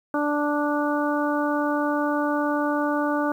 harmonic tone, 293.7 Hz, D4, in tune, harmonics 1 / 2 / 3 / 4 / 5, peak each -24 / -27 / -29 / -30 / -31 dBFS, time 0.14-3.32 s, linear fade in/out 2 ms, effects 9-bit

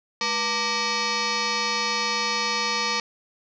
sine tone with frequency modulation, 1606 Hz, G6, 41 cents sharp, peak -22 dBFS, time 0.21-3 s, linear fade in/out 2 ms, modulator 697 Hz, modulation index 5.6, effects none

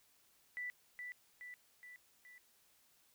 sine tone with echo, 1975.5 Hz, B6, in tune, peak -40 dBFS, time 0.57-0.7 s, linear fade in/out 0 ms, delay 420 ms, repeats 4, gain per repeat -4 dB, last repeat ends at 2.38 s, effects white hiss -71 dBFS RMS until 3.14 s

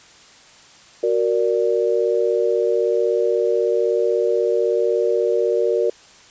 sine chord, Gb augmented, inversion none, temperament equal, 370 / 466.2 / 587.3 Hz, Gb4 / Bb4 / D5, 0 / 0 / 0 cents, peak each -21 / -18 / -23 dBFS, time 1.03-5.9 s, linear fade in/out 5 ms, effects white hiss -47 dBFS RMS until 6.3 s + resampled to 16000 Hz

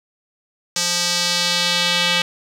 square tone with band-pass filter sweep, 175.4 Hz, F3, 8 cents sharp, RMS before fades -19 dBFS, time 0.76-2.22 s, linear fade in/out 2 ms, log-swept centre 5800 to 3200 Hz, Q 1.9, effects none

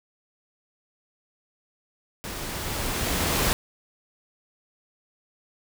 pink noise with level ramp, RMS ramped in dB -35 to -22 dBFS, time 2.24-3.53 s, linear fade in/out 0 ms, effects none

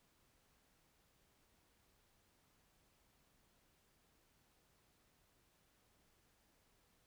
silence, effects pink hiss -75 dBFS RMS until 7.06 s

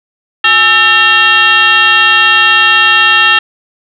sine tone with frequency modulation, 2274 Hz, C#7, 44 cents sharp, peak -4 dBFS, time 0.44-3.39 s, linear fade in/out 5 ms, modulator 478 Hz, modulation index 2.3, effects none

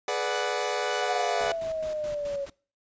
sawtooth chord, G# half-diminished seventh, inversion none, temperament equal with one note detuned, 423.1 / 493.9 / 587.3 / 740 Hz, G#4 / B4 / D5 / F#5, +32 / 0 / 0 / 0 cents, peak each -28 dBFS, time 0.08-1.52 s, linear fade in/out 2 ms
sine exponential sweep, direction down, 740 to 554.4 Hz, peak -28 dBFS, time 1.01-2.46 s, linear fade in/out 20 ms
pink noise with tremolo, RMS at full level -44 dBFS, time 1.4-2.5 s, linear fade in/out 5 ms, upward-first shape square, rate 4.7 Hz, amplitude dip 70%
effects noise-tail reverb RT60 0.4 s tail -23 dB re dry + resampled to 16000 Hz

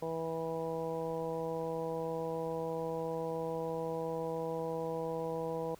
harmonic tone, 163 Hz, E3, 19 cents flat, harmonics 1 / 2 / 3 / 4 / 5 / 6, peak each -43 / -44 / -36 / -44 / -45 / -45 dBFS, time 0.02-5.75 s, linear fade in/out 5 ms, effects pink hiss -60 dBFS RMS until 5.79 s

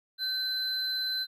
triangle tone pair together, 1538 / 4059 Hz, G6 / B7, -33 / +47 cents, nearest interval octave + perfect fourth, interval 1680 cents, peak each -36 / -28 dBFS, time 0.18-1.27 s, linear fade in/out 50 ms, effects none

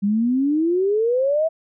sine exponential sweep, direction up, 196 to 660 Hz, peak -16 dBFS, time 0.02-1.49 s, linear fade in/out 20 ms, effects none

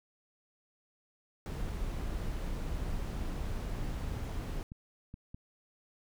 brown noise, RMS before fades -36 dBFS, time 1.46-4.63 s, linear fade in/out 0 ms
clicks, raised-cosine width 5 ms, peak -32 dBFS, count 7, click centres 2.276 / 2.94 / 2.977 / 3.365 / 4.719 / 5.141 / 5.345 s
effects none

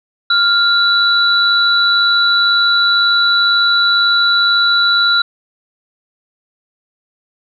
sine tone pair together, 1396.9 / 3951 Hz, F6 / B7, 0 / 0 cents, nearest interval octave + tritone, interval 1800 cents, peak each -12 dBFS, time 0.3-5.22 s, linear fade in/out 5 ms, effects none

